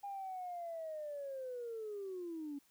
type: linear sweep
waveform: sine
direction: down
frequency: 811 to 277.2 Hz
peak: -40 dBFS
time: 0.03-2.59 s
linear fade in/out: 10 ms
effects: tanh soft clip ceiling -36 dBFS + white hiss -71 dBFS RMS until 2.7 s

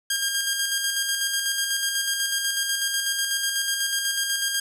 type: tone with tremolo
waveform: 10% pulse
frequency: 1612 Hz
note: G6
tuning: 48 cents sharp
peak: -13 dBFS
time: 0.1-4.6 s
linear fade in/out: 5 ms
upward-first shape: square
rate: 8.1 Hz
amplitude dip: 35%
effects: none

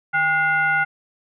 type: tone with frequency modulation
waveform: sine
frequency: 1442 Hz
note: F#6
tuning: 45 cents flat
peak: -16 dBFS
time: 0.13-0.85 s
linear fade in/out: 20 ms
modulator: 644 Hz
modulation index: 0.92
effects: none

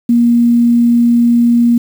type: tone with quantisation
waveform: sine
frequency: 236.9 Hz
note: A#3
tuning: 28 cents sharp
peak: -6 dBFS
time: 0.09-1.78 s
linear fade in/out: 5 ms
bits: 6
effects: none

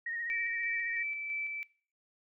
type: tone with vibrato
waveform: sine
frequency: 1864.7 Hz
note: A#6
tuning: in tune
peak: -34 dBFS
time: 0.06-1.03 s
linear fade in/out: 5 ms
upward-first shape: triangle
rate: 15 Hz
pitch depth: 38 cents each way
type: tone with tremolo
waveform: sine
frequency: 2319 Hz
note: D7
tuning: 22 cents flat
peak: -32 dBFS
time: 0.3-1.63 s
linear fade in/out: 0 ms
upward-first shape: square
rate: 3 Hz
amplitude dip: 30%
effects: noise-tail reverb RT60 0.5 s tail -23 dB re dry

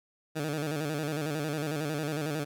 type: tone with vibrato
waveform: 15% pulse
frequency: 150.8 Hz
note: D3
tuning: 46 cents sharp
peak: -24 dBFS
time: 0.35-2.45 s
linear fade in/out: 20 ms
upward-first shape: square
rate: 11 Hz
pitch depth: 78 cents each way
effects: none

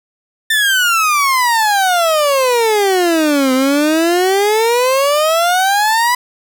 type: exponential two-way sweep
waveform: 30% pulse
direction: down then up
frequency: 1800 to 255.8 to 995 Hz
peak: -8 dBFS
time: 0.5-6.15 s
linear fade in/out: 5 ms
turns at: 3.53 s
effects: 8-bit

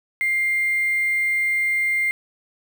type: tone with quantisation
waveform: sine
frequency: 2100 Hz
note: C7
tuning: 6 cents sharp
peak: -18 dBFS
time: 0.21-2.11 s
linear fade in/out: 0 ms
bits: 6
effects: none

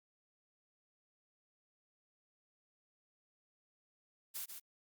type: noise with echo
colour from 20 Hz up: blue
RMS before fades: -42 dBFS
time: 4.34-4.46 s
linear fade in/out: 20 ms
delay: 140 ms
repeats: 1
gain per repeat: -6 dB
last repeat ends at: 4.6 s
effects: Opus 48 kbps

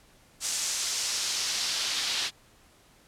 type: noise with band-pass filter sweep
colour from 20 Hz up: pink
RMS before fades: -30 dBFS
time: 0.4-2.31 s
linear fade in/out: 50 ms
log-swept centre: 7100 to 3900 Hz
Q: 1.5
effects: pink hiss -59 dBFS RMS until 3.07 s + low-pass 12000 Hz 12 dB/octave

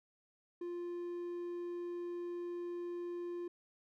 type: tone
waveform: triangle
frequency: 349.2 Hz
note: F4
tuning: in tune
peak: -37 dBFS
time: 0.61-3.48 s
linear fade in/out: 5 ms
effects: none

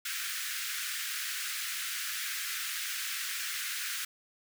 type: high-pass noise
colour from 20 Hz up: pink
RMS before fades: -36 dBFS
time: 0.05-4.05 s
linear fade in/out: 5 ms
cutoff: 1400 Hz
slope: 48 dB/octave
effects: none

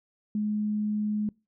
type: tone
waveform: sine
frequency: 210.8 Hz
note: G#3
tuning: 26 cents sharp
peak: -25 dBFS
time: 0.35-1.29 s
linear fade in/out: 2 ms
effects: noise-tail reverb RT60 0.3 s tail -26 dB re dry

